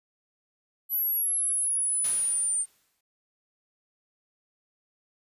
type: linear sweep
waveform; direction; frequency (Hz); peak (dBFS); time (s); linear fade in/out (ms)
sine; down; 11840 to 8870; -24; 0.89-2.66; 50
type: noise with exponential decay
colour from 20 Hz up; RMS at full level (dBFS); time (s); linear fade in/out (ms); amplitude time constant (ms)
white; -36; 2.04-3.01; 5; 210
effects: resampled to 32000 Hz